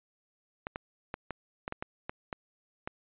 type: clicks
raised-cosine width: 0.5 ms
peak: -20 dBFS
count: 10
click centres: 0.669 / 0.759 / 1.141 / 1.307 / 1.679 / 1.724 / 1.825 / 2.095 / 2.328 / 2.875 s
effects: resampled to 8000 Hz